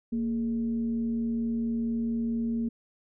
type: tone with frequency modulation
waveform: sine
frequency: 231.1 Hz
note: A#3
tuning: 15 cents flat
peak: -26 dBFS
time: 0.12-2.69 s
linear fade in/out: 10 ms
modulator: 190 Hz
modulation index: 0.28
effects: none